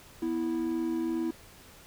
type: tone pair together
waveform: triangle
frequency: 245.9 / 328.2 Hz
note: B3 / E4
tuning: -7 / -8 cents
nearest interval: perfect fourth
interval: 499 cents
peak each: -32 / -27 dBFS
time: 0.22-1.31 s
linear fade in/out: 5 ms
effects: pink hiss -53 dBFS RMS until 1.86 s